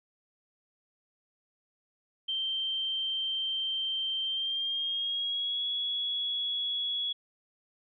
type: tone with pitch glide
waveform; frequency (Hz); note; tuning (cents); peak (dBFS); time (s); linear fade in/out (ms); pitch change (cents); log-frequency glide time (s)
sine; 3136 to 3361; G7 to G#7; 0 to +20; -29; 2.28-7.13; 10; +120; 4.23-5.66
effects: none